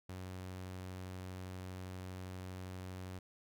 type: tone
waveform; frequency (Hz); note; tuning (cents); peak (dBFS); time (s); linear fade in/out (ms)
sawtooth; 92.5; F#2; 0; -40; 0.09-3.19; 5
effects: none